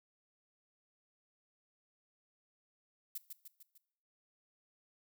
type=noise with echo; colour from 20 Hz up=violet; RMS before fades=-41 dBFS; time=3.15-3.18 s; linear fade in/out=5 ms; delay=150 ms; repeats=4; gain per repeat=-5 dB; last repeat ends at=3.78 s; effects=noise-tail reverb RT60 0.7 s tail -19 dB re dry